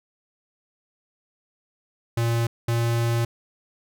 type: tone pair in turn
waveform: square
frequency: 116.54 / 116.95 Hz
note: A#2 / A#2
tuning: 0 / +6 cents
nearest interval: unison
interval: 6 cents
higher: second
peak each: -21 dBFS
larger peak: neither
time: 2.17-2.47 / 2.68-3.25 s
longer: second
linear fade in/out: 5 ms
effects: none